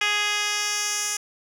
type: tone with band-pass filter sweep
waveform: 10% pulse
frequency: 415.3 Hz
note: G#4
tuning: in tune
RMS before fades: -25 dBFS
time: 0.01-1.17 s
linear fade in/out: 5 ms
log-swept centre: 3000 to 7500 Hz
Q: 1.5
effects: none